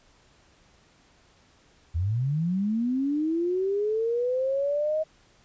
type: linear sweep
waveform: sine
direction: up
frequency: 77.2 to 634 Hz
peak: -23 dBFS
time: 1.94-5.04 s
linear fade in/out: 20 ms
effects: pink hiss -60 dBFS RMS until 5.44 s + resampled to 16000 Hz